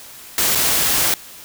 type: noise with dropouts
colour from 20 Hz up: white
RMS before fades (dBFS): -17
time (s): 0.38-1.14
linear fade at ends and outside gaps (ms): 1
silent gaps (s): 0.551-0.555
effects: white hiss -39 dBFS RMS until 1.44 s